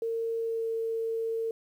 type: tone with pitch glide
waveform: sine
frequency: 456.4 to 452.7 Hz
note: A#4 to A4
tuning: -37 to +49 cents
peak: -28 dBFS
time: 0.02-1.51 s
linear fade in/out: 2 ms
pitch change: -14 cents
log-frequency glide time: 0.4-0.67 s
effects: 10-bit